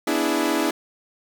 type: chord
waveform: sawtooth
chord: E dominant seventh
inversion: second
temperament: equal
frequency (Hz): 246.9 / 293.7 / 329.6 / 415.3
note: B3 / D4 / E4 / G#4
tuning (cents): 0 / 0 / 0 / 0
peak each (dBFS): -25 / -20 / -20 / -24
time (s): 0.07-0.71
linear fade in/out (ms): 5
effects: 8-bit